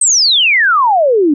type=exponential sweep; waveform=sine; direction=down; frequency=8580 to 277.2 Hz; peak=-7 dBFS; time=0.01-1.34 s; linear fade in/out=5 ms; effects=none